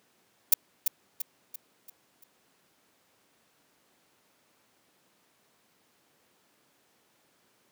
violet noise with echo, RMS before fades -17 dBFS, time 0.52-0.54 s, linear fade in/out 5 ms, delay 340 ms, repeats 5, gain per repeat -7 dB, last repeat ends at 2.24 s, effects pink hiss -67 dBFS RMS until 7.71 s + high-pass 200 Hz 12 dB/octave

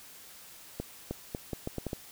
accelerating click train, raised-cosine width 2 ms, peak -20 dBFS, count 8, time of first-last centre 0.8-1.932 s, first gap 310 ms, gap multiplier 0.77, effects white hiss -51 dBFS RMS until 2.11 s

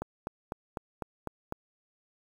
click train, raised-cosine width 1 ms, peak -20 dBFS, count 7, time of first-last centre 0.02-1.524 s, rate 3.99 Hz, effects 8-bit

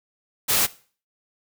white noise, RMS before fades -20 dBFS, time 0.48-0.67 s, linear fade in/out 20 ms, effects noise-tail reverb RT60 0.4 s tail -18 dB re dry

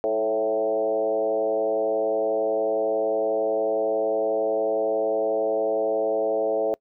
sine tone with frequency modulation, 548 Hz, C#5, 20 cents flat, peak -20 dBFS, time 0.04-6.74 s, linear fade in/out 0 ms, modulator 111 Hz, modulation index 1.4, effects noise-tail reverb RT60 0.1 s tail -25 dB re dry

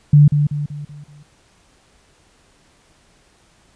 sine tone with echo, 146.7 Hz, D3, 2 cents flat, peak -5 dBFS, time 0.13-0.28 s, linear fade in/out 5 ms, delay 190 ms, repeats 5, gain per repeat -7 dB, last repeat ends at 1.23 s, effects pink hiss -55 dBFS RMS until 3.75 s + resampled to 22050 Hz

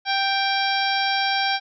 harmonic tone with a mistuned harmonic, 784 Hz, G5, in tune, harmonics 1 / 2 / 3 / 4 / 5 / 6 / 7, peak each -23 / -26 / -28 / -29 / -30 / -31 / -31 dBFS, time 0.05-1.6 s, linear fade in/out 50 ms, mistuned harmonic 4, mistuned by +51 cents, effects none

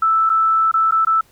sine tone with dropouts, 1318.5 Hz, E6, in tune, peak -12 dBFS, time 0.02-1.21 s, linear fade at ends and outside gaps 5 ms, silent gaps 0.294-0.299 / 0.715-0.739 / 0.911-0.921 / 1.05-1.069 s, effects pink hiss -54 dBFS RMS until 1.31 s

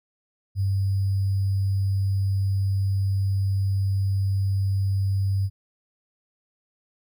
sine tone with sample-and-hold, 97.4 Hz, G2, 11 cents flat, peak -20 dBFS, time 0.55-5.5 s, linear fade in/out 50 ms, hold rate 4900 Hz, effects none

